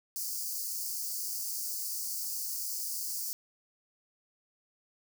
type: high-pass noise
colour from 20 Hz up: white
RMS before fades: -36 dBFS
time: 0.16-3.33 s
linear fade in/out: 0 ms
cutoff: 4500 Hz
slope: 96 dB/octave
effects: none